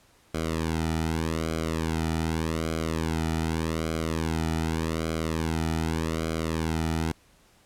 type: tone with flanger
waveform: sawtooth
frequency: 80.7 Hz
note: E2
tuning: 36 cents flat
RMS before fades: -28 dBFS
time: 0.34-7.12 s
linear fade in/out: 5 ms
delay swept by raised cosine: 1.1 to 1.87 ms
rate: 0.84 Hz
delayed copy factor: -0.95
effects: pink hiss -60 dBFS RMS until 7.65 s + low-pass 12000 Hz 12 dB/octave